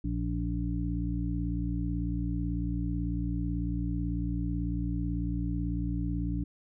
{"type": "harmonic tone", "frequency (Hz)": 58.1, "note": "A#1", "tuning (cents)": -5, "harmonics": [1, 2, 3, 5], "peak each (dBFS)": [-32, -35, -35, -35], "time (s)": [0.04, 6.44], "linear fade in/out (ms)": 5, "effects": []}